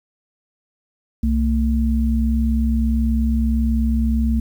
sine tone pair together, 64.2 / 225.8 Hz, C2 / A3, -32 / +45 cents, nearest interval octave + minor seventh, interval 2177 cents, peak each -17 / -19 dBFS, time 1.23-4.4 s, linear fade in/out 5 ms, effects 8-bit

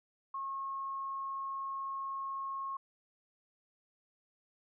sine tone, 1086 Hz, C#6, 36 cents flat, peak -36 dBFS, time 0.34-2.77 s, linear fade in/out 5 ms, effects none

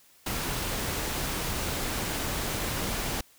pink noise, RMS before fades -31 dBFS, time 0.26-3.21 s, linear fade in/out 5 ms, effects white hiss -59 dBFS RMS until 3.38 s

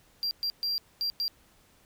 triangle tone bursts at uneven times, 4744 Hz, D8, 17 cents sharp, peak -26 dBFS, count 5, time 0.23-0.31 / 0.43-0.5 / 0.63-0.78 / 1.01-1.1 / 1.2-1.28 s, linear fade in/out 0 ms, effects pink hiss -62 dBFS RMS until 1.85 s

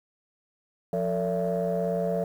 sine tone cluster, 175.8 / 450.8 / 573 / 670 Hz, F3 / A4 / D5 / E5, +12 / +42 / -43 / +28 cents, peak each -29 dBFS, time 0.93-2.24 s, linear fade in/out 2 ms, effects tanh soft clip ceiling -18 dBFS + 9-bit

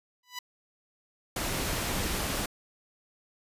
10% pulse tone with exponential growth, 990 Hz, B5, 4 cents sharp, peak -24 dBFS, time 0.23-0.39 s, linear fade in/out 5 ms, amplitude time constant 33 ms
pink noise, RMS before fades -31 dBFS, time 1.36-2.46 s, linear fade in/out 5 ms
effects resampled to 32000 Hz

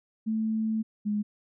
sine tone pair in turn, 220 / 208.7 Hz, A3 / G#3, 0 / +9 cents, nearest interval minor second, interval 91 cents, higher first, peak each -25 dBFS, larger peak neither, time 0.26-0.83 / 1.05-1.23 s, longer first, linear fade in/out 20 ms, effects none

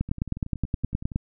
two click trains, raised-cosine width 5 ms, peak -12 / -23 dBFS, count 12 / 12, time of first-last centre 0.01-1.159 / 0.09-1.118 s, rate 9.57 / 10.7 Hz, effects none

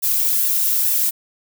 violet noise with flanger, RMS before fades -18 dBFS, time 0.02-1.11 s, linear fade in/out 20 ms, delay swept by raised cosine 1.1 to 2.2 ms, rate 2.3 Hz, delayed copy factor +0.55, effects none

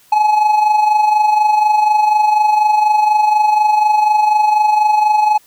triangle tone with amplitude modulation, 849 Hz, G#5, 38 cents sharp, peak -5 dBFS, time 0.12-5.38 s, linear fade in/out 5 ms, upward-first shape sine, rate 24.1 Hz, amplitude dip 55%, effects white hiss -50 dBFS RMS until 5.46 s

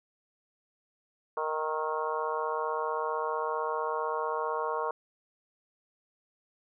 harmonic tone with a mistuned harmonic, 155.56 Hz, D#3, in tune, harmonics 3 / 4 / 5 / 6 / 7 / 8 / 9, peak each -34 / -37 / -41 / -35 / -34 / -43 / -43 dBFS, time 1.37-4.91 s, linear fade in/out 2 ms, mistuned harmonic 8, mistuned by +62 cents, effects none

